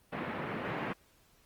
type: band-pass noise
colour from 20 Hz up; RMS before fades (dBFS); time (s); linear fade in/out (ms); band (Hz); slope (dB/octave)
pink; -37; 0.12-0.93; 10; 130 to 2400; 24
effects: pink hiss -66 dBFS RMS until 1.45 s + Opus 24 kbps